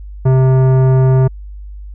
sine tone with tanh clipping, 130.81 Hz, C3, in tune, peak -9 dBFS, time 0.25-1.28 s, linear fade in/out 10 ms, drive 15 dB, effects added 50 Hz sine -27 dBFS peak until 1.94 s

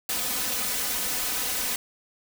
white noise with comb filter, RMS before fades -28 dBFS, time 0.09-1.76 s, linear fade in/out 2 ms, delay 4 ms, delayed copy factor +0.85, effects none

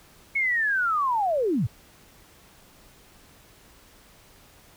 sine linear sweep, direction down, 2217 to 87.31 Hz, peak -21 dBFS, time 0.35-1.67 s, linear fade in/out 10 ms, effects pink hiss -54 dBFS RMS until 4.76 s

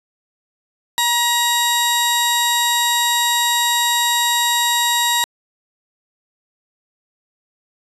25% pulse tone pair together, 950 / 3800 Hz, A#5 / A#7, +33 / +33 cents, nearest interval 2 octaves, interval 2400 cents, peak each -14 dBFS, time 0.98-5.24 s, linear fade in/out 0 ms, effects resampled to 32000 Hz

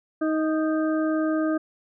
harmonic tone with a mistuned harmonic, 313.8 Hz, D#4, 15 cents sharp, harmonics 1 / 2 / 4 / 5, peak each -22 / -28 / -34 / -36 dBFS, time 0.21-1.58 s, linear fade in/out 10 ms, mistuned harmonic 4, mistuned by -26 cents, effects none

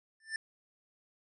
square tone with exponential growth, 1775 Hz, A6, 15 cents sharp, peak -31 dBFS, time 0.2-0.36 s, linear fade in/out 2 ms, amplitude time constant 34 ms, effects resampled to 24000 Hz

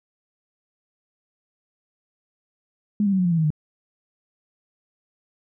sine tone with pitch steps, 207.7 / 198.66 / 190.02 / 181.76 / 173.85 / 166.29 / 159.05 / 152.13 Hz, G#3 / G3 / F#3 / F#3 / F3 / E3 / D#3 / D#3, 0 / +23 / +46 / -31 / -8 / +15 / +38 / -39 cents, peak -17 dBFS, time 3-3.504 s, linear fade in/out 2 ms, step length 63 ms, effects none

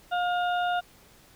harmonic tone with a mistuned harmonic, 711 Hz, F5, 31 cents sharp, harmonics 1 / 2 / 4 / 5, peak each -25 / -31 / -40 / -41 dBFS, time 0.11-0.81 s, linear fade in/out 20 ms, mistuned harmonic 5, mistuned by +31 cents, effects pink hiss -56 dBFS RMS until 1.35 s

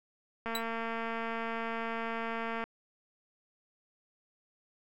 click train, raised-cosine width 0.5 ms, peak -22 dBFS, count 498, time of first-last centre 0.46-2.64 s, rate 228 Hz
sawtooth tone with exponential decay, 3942 Hz, B7, 4 cents flat, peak -26 dBFS, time 0.55-0.63 s, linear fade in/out 2 ms, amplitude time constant 17 ms
effects none

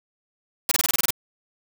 white noise bursts, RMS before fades -21 dBFS, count 9, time 0.69-1.106 s, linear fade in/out 2 ms, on 24 ms, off 25 ms, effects none

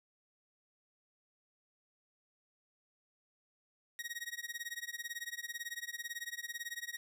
sawtooth tone with tremolo, 1888 Hz, A#6, 22 cents sharp, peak -34 dBFS, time 3.99-6.97 s, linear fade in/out 0 ms, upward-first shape sine, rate 18 Hz, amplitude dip 95%, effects none

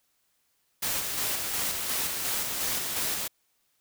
white noise with tremolo, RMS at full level -29 dBFS, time 0.82-3.28 s, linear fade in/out 10 ms, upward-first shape square, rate 2.8 Hz, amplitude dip 30%, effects white hiss -72 dBFS RMS until 3.8 s

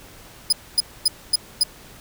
35% pulse tone bursts, 4994 Hz, D#8, 6 cents sharp, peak -12 dBFS, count 5, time 0.5-1.635 s, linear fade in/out 5 ms, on 27 ms, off 250 ms, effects pink hiss -45 dBFS RMS until 2 s

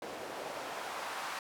white noise with band-pass filter sweep, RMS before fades -41 dBFS, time 0.02-1.39 s, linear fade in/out 2 ms, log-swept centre 460 to 1100 Hz, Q 1.3, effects none

